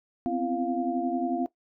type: tone cluster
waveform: sine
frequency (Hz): 252.7 / 263.9 / 337.4 / 701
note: B3 / C4 / E4 / F5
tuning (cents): +40 / +15 / +40 / +6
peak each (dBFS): -31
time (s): 0.26-1.46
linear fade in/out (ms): 0
effects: noise-tail reverb RT60 0.1 s tail -17 dB re dry